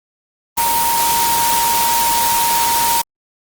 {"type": "tone in noise", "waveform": "sine", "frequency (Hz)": 932.3, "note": "A#5", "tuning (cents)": 0, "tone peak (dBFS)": -15, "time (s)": [0.57, 3.02], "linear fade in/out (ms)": 10, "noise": "white", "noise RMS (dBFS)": -18, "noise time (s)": [0.57, 3.02], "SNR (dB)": 0, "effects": ["Opus 24 kbps"]}